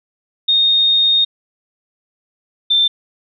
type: tone pair in turn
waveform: sine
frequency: 3696 / 3566 Hz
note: A#7 / A7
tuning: -16 / +22 cents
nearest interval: minor second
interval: 62 cents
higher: first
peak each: -10 dBFS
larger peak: neither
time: 0.48-1.25 / 2.7-2.88 s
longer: first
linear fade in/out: 10 ms
effects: none